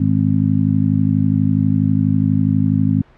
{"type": "harmonic tone", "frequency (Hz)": 52.2, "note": "G#1", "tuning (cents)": 10, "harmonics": [2, 3, 4, 5], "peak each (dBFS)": [-18, -18, -18, -18], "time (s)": [0, 3.02], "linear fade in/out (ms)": 5, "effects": ["pink hiss -49 dBFS RMS until 3.17 s", "low-pass 2000 Hz 12 dB/octave"]}